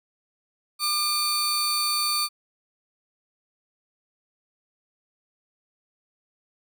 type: tone pair together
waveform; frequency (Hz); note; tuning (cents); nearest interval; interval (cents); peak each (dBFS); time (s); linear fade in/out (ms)
sawtooth; 1200 / 4531; D6 / C#8; +37 / +37; octave + major seventh; 2300; -24 / -21; 0.79-2.29; 50
effects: none